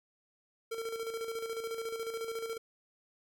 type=tone with tremolo; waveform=square; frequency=454.2 Hz; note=A#4; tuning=45 cents flat; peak=-35 dBFS; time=0.71-2.58 s; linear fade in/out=10 ms; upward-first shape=square; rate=14 Hz; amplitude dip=50%; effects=none